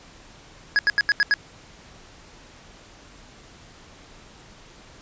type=tone bursts; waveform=square; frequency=1668 Hz; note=G#6; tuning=7 cents sharp; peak=-16 dBFS; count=6; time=0.76-1.339 s; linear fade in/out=0 ms; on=29 ms; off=81 ms; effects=pink hiss -48 dBFS RMS until 5.01 s + resampled to 16000 Hz